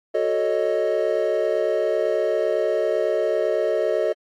triangle chord, D# half-diminished seventh, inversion first, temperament equal, 370 / 440 / 554.4 / 622.3 Hz, F#4 / A4 / C#5 / D#5, 0 / 0 / 0 / 0 cents, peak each -25 / -22 / -24 / -21 dBFS, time 0.14-4.13 s, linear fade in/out 10 ms, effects AAC 48 kbps

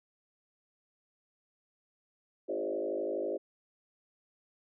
sine tone with frequency modulation, 466.2 Hz, A#4, in tune, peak -31 dBFS, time 2.48-3.38 s, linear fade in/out 20 ms, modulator 52.2 Hz, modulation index 2.7, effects none

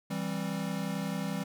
square chord, C major, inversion first, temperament equal with one note detuned, 164.81 / 196 / 262.7 Hz, E3 / G3 / C4, 0 / 0 / +7 cents, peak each -37 / -35 / -40 dBFS, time 0.1-1.44 s, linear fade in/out 10 ms, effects none

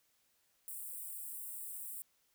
white high-pass noise, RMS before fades -45 dBFS, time 0.68-2.02 s, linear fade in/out 0 ms, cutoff 7900 Hz, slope 96 dB/octave, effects white hiss -75 dBFS RMS until 2.34 s

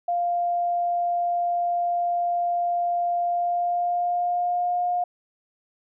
sine tone with pitch glide, 698.5 to 711.5 Hz, F5 to F5, 0 to +32 cents, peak -21 dBFS, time 0.08-5.04 s, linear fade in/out 5 ms, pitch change +32 cents, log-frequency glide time 3.26-4.83 s, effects none

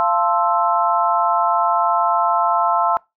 sine chord, F major seventh, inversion none, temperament equal with one note detuned, 689.6 / 880 / 1046.5 / 1318.5 Hz, F5 / A5 / C6 / E6, -22 / 0 / 0 / 0 cents, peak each -20 dBFS, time 0-2.97 s, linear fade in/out 0 ms, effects noise-tail reverb RT60 0.2 s tail -23 dB re dry

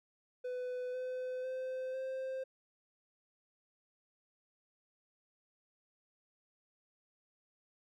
triangle tone with pitch steps, 500 / 508.2 / 516.4 / 524.9 Hz, B4 / B4 / C5 / C5, +21 / +49 / -23 / +5 cents, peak -35 dBFS, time 0.44-2.44 s, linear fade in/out 10 ms, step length 500 ms, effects none

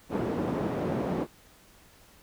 white band-pass noise, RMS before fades -30 dBFS, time 0.09-1.27 s, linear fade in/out 50 ms, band 120 to 420 Hz, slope 12 dB/octave, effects pink hiss -57 dBFS RMS until 2.22 s

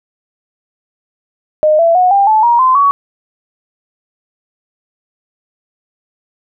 sine tone with pitch steps, 614 / 669.6 / 730.2 / 796.3 / 868.3 / 946.9 / 1032.6 / 1126.1 Hz, D#5 / E5 / F#5 / G5 / A5 / A#5 / C6 / C#6, -23 / +27 / -23 / +27 / -23 / +27 / -23 / +27 cents, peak -6 dBFS, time 1.63-2.91 s, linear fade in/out 0 ms, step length 160 ms, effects none

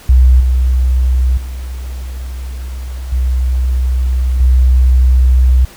sine tone with level steps, 63.4 Hz, B1, 46 cents sharp, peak -3 / -8 / -20 / -10 / -5 dBFS, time 0.09-5.65 s, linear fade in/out 5 ms, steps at 0.4 / 1.37 / 3.12 / 4.4 s, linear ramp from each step 5 ms, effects pink hiss -38 dBFS RMS until 5.76 s

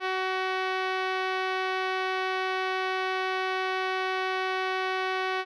5% pulse tone with low-pass filter, 375.5 Hz, F#4, 26 cents sharp, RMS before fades -29 dBFS, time 0-5.45 s, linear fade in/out 50 ms, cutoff 2200 Hz, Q 0.53, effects none

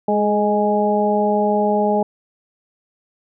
harmonic tone with a mistuned harmonic, 207.7 Hz, G#3, in tune, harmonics 1 / 2 / 3 / 4, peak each -20 / -20 / -20 / -20 dBFS, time 0.08-2.03 s, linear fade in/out 5 ms, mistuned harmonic 2, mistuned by +23 cents, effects none

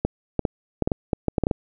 clicks, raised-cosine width 2 ms, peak -7 dBFS, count 12, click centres 0.05 / 0.393 / 0.452 / 0.823 / 0.875 / 0.918 / 1.132 / 1.283 / 1.382 / 1.437 / 1.469 / 1.512 s, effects none

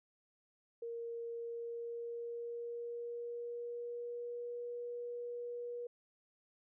sine tone with pitch glide, 466.2 to 480.7 Hz, A#4 to B4, 0 to -47 cents, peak -40 dBFS, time 0.82-5.87 s, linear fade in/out 5 ms, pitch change +53 cents, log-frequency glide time 1.29-4.63 s, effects none

